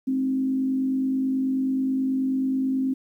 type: tone with frequency modulation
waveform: sine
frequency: 263.7 Hz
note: C4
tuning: 14 cents sharp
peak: -21 dBFS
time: 0.07-2.94 s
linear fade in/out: 10 ms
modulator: 49.3 Hz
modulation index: 0.35
effects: 10-bit